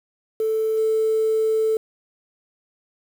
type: tone with level steps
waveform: sine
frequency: 440 Hz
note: A4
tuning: in tune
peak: -18 / -16 dBFS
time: 0.4-1.77 s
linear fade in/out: 2 ms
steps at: 0.77 s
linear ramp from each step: 10 ms
effects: tanh soft clip ceiling -13 dBFS + 7-bit